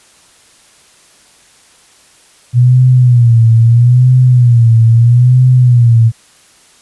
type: tone with vibrato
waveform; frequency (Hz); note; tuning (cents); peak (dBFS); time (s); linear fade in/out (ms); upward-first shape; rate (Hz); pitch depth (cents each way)
sine; 120.5; B2; -42; -3; 2.53-6.12; 50; sine; 0.77; 99
effects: white hiss -45 dBFS RMS until 6.81 s + resampled to 24000 Hz